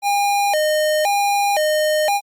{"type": "tone with vibrato", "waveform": "square", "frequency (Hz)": 704, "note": "F5", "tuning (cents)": 14, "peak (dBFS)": -16, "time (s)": [0.02, 2.21], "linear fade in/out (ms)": 50, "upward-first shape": "square", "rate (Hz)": 0.97, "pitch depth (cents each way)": 240, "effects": ["Opus 48 kbps"]}